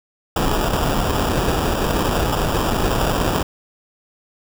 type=noise with sample-and-hold; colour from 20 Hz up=pink; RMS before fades=-19 dBFS; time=0.36-3.43 s; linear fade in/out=5 ms; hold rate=2100 Hz; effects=none